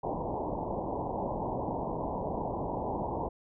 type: low-pass noise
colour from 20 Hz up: white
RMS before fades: -34 dBFS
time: 0.03-3.29 s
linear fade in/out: 10 ms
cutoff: 980 Hz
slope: 96 dB/octave
effects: none